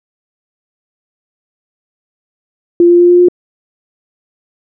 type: tone with pitch steps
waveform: sine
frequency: 345.9 / 348.3 / 350.7 / 353.2 / 355.6 Hz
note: F4 / F4 / F4 / F4 / F4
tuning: -17 / -5 / +7 / +20 / +31 cents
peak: -3 dBFS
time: 2.8-3.285 s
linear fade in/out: 2 ms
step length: 97 ms
effects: none